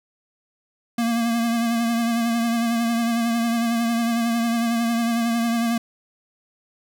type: tone with vibrato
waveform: square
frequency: 232.3 Hz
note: A#3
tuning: 6 cents flat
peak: -20 dBFS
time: 0.98-5.78 s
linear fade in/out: 5 ms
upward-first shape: triangle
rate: 11 Hz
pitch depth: 39 cents each way
effects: none